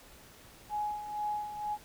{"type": "tone with tremolo", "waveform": "sine", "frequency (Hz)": 838, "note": "G#5", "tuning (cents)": 15, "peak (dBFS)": -30, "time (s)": [0.69, 1.78], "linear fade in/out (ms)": 50, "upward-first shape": "sine", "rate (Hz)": 2.1, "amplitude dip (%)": 65, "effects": ["pink hiss -55 dBFS RMS until 1.84 s"]}